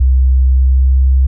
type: tone with pitch glide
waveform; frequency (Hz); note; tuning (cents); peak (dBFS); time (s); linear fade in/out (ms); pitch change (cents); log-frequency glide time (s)
sine; 64.8 to 65.74; C2 to C2; -16 to +9; -6; 0-1.27; 10; +25; 0.46-1.03
effects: none